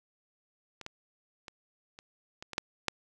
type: clicks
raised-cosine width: 0.2 ms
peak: -26 / -22 / -26 / -30 / -25 / -23 / -11 / -10 dBFS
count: 8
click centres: 0.813 / 0.864 / 1.482 / 1.989 / 2.425 / 2.533 / 2.581 / 2.883 s
effects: none